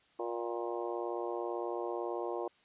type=harmonic tone with a mistuned harmonic; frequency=118.1 Hz; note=A#2; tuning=23 cents sharp; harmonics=3 / 4 / 5 / 6 / 7 / 8 / 9; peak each=-38 / -40 / -42 / -44 / -45 / -46 / -47 dBFS; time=0.19-2.48 s; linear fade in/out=5 ms; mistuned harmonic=7; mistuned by=-49 cents; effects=white hiss -67 dBFS RMS until 2.64 s + resampled to 8000 Hz